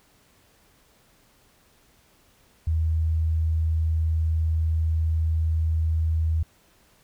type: tone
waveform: sine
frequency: 80.2 Hz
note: E2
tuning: 47 cents flat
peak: -20 dBFS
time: 2.67-6.43 s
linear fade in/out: 5 ms
effects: pink hiss -60 dBFS RMS until 7.03 s